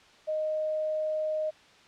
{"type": "tone", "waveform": "sine", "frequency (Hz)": 620, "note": "D#5", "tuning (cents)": -6, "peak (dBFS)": -27, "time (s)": [0.27, 1.51], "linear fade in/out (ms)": 20, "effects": ["white hiss -56 dBFS RMS until 1.87 s", "low-pass 4000 Hz 12 dB/octave"]}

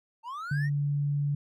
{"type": "linear sweep", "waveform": "triangle", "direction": "up", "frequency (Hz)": [880, 1921], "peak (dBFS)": -33, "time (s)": [0.23, 0.7], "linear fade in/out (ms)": 50}
{"type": "tone", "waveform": "sine", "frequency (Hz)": 144, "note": "D3", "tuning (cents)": -34, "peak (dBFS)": -25, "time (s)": [0.51, 1.35], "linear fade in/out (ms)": 5}
{"effects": []}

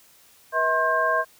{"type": "tone cluster", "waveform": "sine", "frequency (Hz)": [485.7, 643, 1067, 1593], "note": ["B4", "E5", "C6", "G6"], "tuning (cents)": [-29, -43, 34, 27], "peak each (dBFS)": [-31, -24, -23, -24], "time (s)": [0.52, 1.25], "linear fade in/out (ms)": 50, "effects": ["white hiss -55 dBFS RMS until 1.39 s"]}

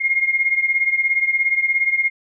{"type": "beating tone pair", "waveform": "sine", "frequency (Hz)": [2134, 2151], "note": ["C7", "C7"], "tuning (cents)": [34, 47], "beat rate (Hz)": 17, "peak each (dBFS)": [-17, -21], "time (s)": [0, 2.1], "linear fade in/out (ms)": 20, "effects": []}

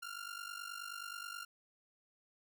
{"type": "ring-modulated tone", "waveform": "sawtooth", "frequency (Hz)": 1396.9, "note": "F6", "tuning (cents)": 0, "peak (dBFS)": -37, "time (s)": [0.02, 1.45], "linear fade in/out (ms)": 10, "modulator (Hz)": 24.7, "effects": []}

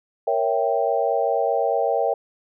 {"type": "chord", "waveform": "sine", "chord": "A# diminished seventh", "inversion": "none", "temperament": "equal", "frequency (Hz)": [466.2, 554.4, 659.3, 784], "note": ["A#4", "C#5", "E5", "G5"], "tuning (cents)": [0, 0, 0, 0], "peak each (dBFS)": -24, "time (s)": [0.27, 2.14], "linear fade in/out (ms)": 5, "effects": []}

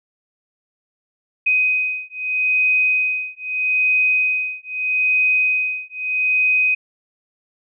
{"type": "beating tone pair", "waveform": "sine", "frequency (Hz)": [2509, 2509.79], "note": ["D#7", "D#7"], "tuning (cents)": [14, 14], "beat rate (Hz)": 0.79, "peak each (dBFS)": -19, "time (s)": [1.46, 6.75], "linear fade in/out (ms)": 10, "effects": []}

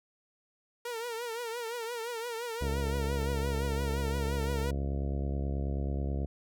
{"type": "tone with vibrato", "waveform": "sawtooth", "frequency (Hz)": 466.8, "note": "A#4", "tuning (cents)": 2, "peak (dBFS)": -31, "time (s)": [0.85, 4.71], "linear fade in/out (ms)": 5, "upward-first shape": "triangle", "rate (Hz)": 5.8, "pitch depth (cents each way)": 97}
{"type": "harmonic tone", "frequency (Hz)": 69.3, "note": "C#2", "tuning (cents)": 0, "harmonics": [1, 2, 3, 4, 5, 6, 7, 8, 9, 10], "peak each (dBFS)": [-31, -37, -41, -43, -45, -47, -48, -49, -50, -51], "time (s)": [2.61, 6.26], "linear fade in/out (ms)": 5}
{"effects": []}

